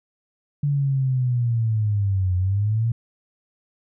sine linear two-way sweep, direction down then up, 145.5 to 89.9 to 117.9 Hz, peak -18 dBFS, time 0.63-2.92 s, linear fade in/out 5 ms, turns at 2.36 s, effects none

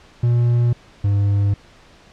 triangle tone pair in turn, 119.8 / 100.74 Hz, A#2 / G2, +48 / +48 cents, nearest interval minor third, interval 300 cents, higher first, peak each -11 / -12 dBFS, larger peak first, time 0.23-0.73 / 1.04-1.54 s, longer neither, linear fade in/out 5 ms, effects pink hiss -48 dBFS RMS until 2.12 s + low-pass 5000 Hz 12 dB/octave

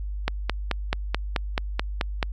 click train, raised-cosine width 0.3 ms, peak -7 dBFS, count 10, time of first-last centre 0.28-2.228 s, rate 4.62 Hz, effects added 50 Hz sine -28 dBFS peak until 2.32 s

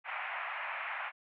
white band-pass noise, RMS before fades -39 dBFS, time 0.04-1.12 s, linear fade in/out 50 ms, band 670 to 2500 Hz, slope 48 dB/octave, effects none

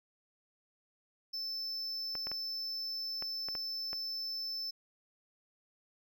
triangle tone, 5280 Hz, E8, 2 cents sharp, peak -35 dBFS, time 1.33-4.71 s, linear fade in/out 10 ms
clicks, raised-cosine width 0.5 ms, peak -28 dBFS, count 7, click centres 2.153 / 2.27 / 2.316 / 3.224 / 3.486 / 3.552 / 3.931 s
effects none

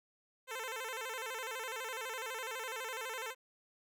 10% pulse tone with vibrato, 480 Hz, B4, 49 cents flat, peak -31 dBFS, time 0.47-3.35 s, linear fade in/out 50 ms, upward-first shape square, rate 12 Hz, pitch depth 130 cents each way, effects none

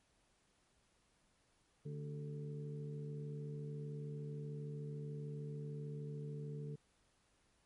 harmonic tone with a mistuned harmonic, 73.42 Hz, D2, in tune, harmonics 2 / 3 / 4 / 5 / 6, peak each -43 / -54 / -59 / -60 / -51 dBFS, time 1.85-6.76 s, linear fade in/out 10 ms, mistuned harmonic 5, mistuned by +69 cents, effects pink hiss -75 dBFS RMS until 7.65 s + MP3 48 kbps

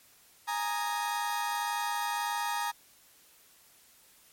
35% pulse chord, Ab suspended second, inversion none, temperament equal, 830.6 / 932.3 / 1244.5 Hz, Ab5 / Bb5 / Eb6, 0 / 0 / 0 cents, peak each -33 / -31 / -36 dBFS, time 0.47-2.72 s, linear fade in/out 20 ms, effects white hiss -60 dBFS RMS until 4.32 s + MP3 64 kbps

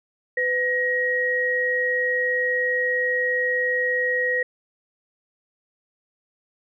sine tone pair together, 501 / 1891.5 Hz, B4 / A#6, +25 / +25 cents, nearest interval octave + major seventh, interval 2300 cents, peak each -25 / -21 dBFS, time 0.37-4.43 s, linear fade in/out 5 ms, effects none

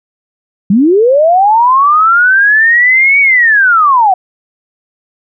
sine linear two-way sweep, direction up then down, 180.8 to 2268 to 717 Hz, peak -4 dBFS, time 0.7-4.14 s, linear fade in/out 5 ms, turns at 3.2 s, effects none

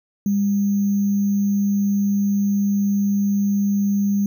sine tone with sample-and-hold, 201 Hz, G3, 44 cents sharp, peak -16 dBFS, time 0.26-4.26 s, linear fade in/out 2 ms, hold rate 6300 Hz, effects none

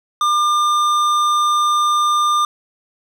sine tone with tanh clipping, 1200 Hz, D6, 37 cents sharp, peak -15 dBFS, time 0.21-2.45 s, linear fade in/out 2 ms, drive 14 dB, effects none

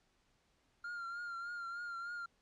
triangle tone with vibrato, 1396.9 Hz, F6, in tune, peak -39 dBFS, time 0.84-2.26 s, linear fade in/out 5 ms, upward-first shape triangle, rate 3.3 Hz, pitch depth 47 cents each way, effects pink hiss -75 dBFS RMS until 2.41 s + low-pass 7000 Hz 12 dB/octave

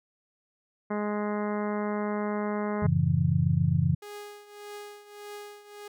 harmonic tone, 208.5 Hz, G#3, 7 cents sharp, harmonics 1 / 2 / 3 / 4 / 5 / 6 / 7 / 8 / 9 / 10, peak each -30 / -33 / -36 / -39 / -39 / -42 / -45 / -48 / -48 / -48 dBFS, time 0.9-2.87 s, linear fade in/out 10 ms
sine chord, F# minor seventh, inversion none, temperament just, 92.5 / 111 / 138.75 / 166.5 Hz, F#2 / A2 / C#3 / E3, 0 / +16 / +2 / +18 cents, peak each -28 / -31 / -25 / -26 dBFS, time 2.82-3.95 s, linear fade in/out 10 ms
sawtooth tone with tremolo, 413.1 Hz, G#4, 9 cents flat, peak -34 dBFS, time 4.02-5.88 s, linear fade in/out 5 ms, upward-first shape triangle, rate 1.7 Hz, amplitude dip 80%
effects none

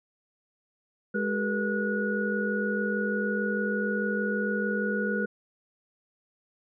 sine tone cluster, 208.2 / 391 / 435.8 / 482.3 / 1457 Hz, G#3 / G4 / A4 / B4 / F#6, +5 / -4 / -17 / -41 / -27 cents, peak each -29 / -35 / -37 / -32 / -31 dBFS, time 1.14-5.26 s, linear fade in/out 10 ms, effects none

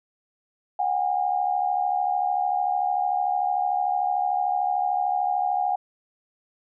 sine tone pair together, 731 / 804.4 Hz, F#5 / G5, -21 / +44 cents, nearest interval major second, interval 165 cents, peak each -24 dBFS, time 0.79-5.76 s, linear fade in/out 5 ms, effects none

